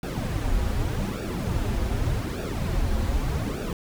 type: noise with flanger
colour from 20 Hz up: brown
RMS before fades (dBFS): -26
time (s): 0.03-3.73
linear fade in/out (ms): 2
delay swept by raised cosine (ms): 0.96 to 6.86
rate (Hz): 0.84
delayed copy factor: -0.75
effects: none